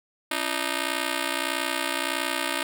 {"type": "ring-modulated tone", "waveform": "5% pulse", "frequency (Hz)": 308.4, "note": "D#4", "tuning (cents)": -15, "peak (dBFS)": -11, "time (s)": [0.31, 2.63], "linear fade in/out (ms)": 2, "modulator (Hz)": 30.8, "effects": []}